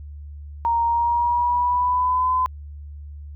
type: tone with pitch glide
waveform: sine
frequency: 932.3 to 1016.7 Hz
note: A#5 to B5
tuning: 0 to +50 cents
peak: -17 dBFS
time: 0.65-2.46 s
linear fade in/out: 0 ms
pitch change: +150 cents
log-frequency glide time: 0.85-2.31 s
effects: added 73 Hz sine -34 dBFS peak until 3.35 s